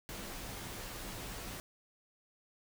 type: noise with comb filter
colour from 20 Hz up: pink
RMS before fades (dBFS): -44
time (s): 0.09-1.6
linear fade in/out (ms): 0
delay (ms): 13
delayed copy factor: -0.5
effects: none